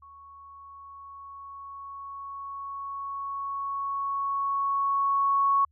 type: tone with level ramp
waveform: sine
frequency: 1108.7 Hz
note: C#6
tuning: in tune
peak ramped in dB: -47 to -19 dBFS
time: 0.02-5.65 s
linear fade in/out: 5 ms
effects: added 76 Hz sine -62 dBFS peak until 5.71 s